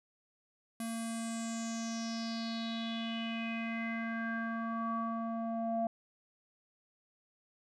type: tone with low-pass filter sweep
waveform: square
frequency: 227.9 Hz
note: A#3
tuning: 39 cents flat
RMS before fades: -37 dBFS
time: 0.8-5.87 s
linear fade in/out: 2 ms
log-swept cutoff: 11000 to 690 Hz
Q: 6
effects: none